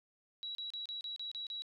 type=tone bursts; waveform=sine; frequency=3893 Hz; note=B7; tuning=26 cents flat; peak=-39 dBFS; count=8; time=0.43-1.621 s; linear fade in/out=0 ms; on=120 ms; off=33 ms; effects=none